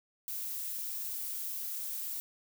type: noise with high-pass filter sweep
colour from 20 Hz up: violet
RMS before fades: -38 dBFS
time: 0.28-2.2 s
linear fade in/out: 0 ms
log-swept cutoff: 370 to 630 Hz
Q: 1.7
effects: none